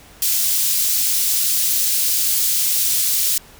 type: high-pass noise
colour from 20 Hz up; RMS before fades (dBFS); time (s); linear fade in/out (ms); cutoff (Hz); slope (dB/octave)
white; -18; 0.22-3.38; 2; 4100; 12
effects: pink hiss -45 dBFS RMS until 3.59 s